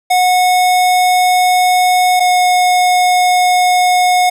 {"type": "tone pair in turn", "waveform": "square", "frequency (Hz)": [730, 726], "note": ["F#5", "F#5"], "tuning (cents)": [-24, -33], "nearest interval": "unison", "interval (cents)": 9, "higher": "first", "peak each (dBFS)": [-9, -9], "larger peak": "neither", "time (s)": [[0.1, 2.2], [2.2, 4.3]], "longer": "neither", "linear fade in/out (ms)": 10, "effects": ["resampled to 32000 Hz", "8-bit"]}